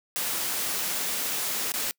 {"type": "noise with dropouts", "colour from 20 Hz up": "white", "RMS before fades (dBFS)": -29, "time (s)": [0.16, 1.91], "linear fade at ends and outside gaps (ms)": 0, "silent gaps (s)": [1.72, 1.739], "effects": ["noise-tail reverb RT60 0.1 s tail -26 dB re dry", "high-pass 150 Hz 12 dB/octave"]}